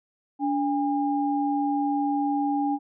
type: tone pair together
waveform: sine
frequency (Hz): 287.7 / 810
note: D4 / G#5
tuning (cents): -36 / -43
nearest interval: octave + tritone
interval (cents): 1793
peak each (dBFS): -24 / -26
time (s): 0.39-2.79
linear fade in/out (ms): 50
effects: none